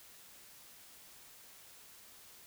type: silence
effects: white hiss -57 dBFS RMS until 2.46 s